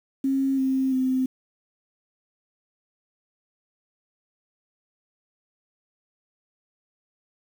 sine tone with pitch steps, 270 / 264.6 / 259.3 Hz, C#4 / C4 / C4, -45 / +20 / -15 cents, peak -20 dBFS, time 0.24-1.26 s, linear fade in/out 5 ms, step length 340 ms, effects 8-bit

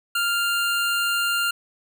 25% pulse tone, 1396.9 Hz, F6, in tune, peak -17 dBFS, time 0.15-1.51 s, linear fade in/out 5 ms, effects none

